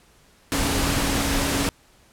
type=tone in noise; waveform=sine; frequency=277.2 Hz; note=C#4; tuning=in tune; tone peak=-28 dBFS; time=0.52-1.69 s; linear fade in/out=0 ms; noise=pink; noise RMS=-23 dBFS; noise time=0.52-1.69 s; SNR=-8 dB; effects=pink hiss -56 dBFS RMS until 2.12 s + low-pass 12000 Hz 12 dB/octave